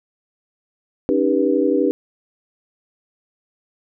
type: tone cluster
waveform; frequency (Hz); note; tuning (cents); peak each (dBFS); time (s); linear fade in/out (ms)
sine; 278.4 / 310.1 / 395.3 / 487.3; C#4 / D#4 / G4 / B4; +8 / -6 / +15 / -23; -20; 1.09-1.91; 0
effects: none